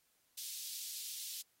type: high-pass noise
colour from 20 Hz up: pink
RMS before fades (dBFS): -45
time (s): 0.37-1.42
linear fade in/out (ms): 10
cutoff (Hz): 3600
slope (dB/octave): 24
effects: white hiss -75 dBFS RMS until 1.6 s + AAC 48 kbps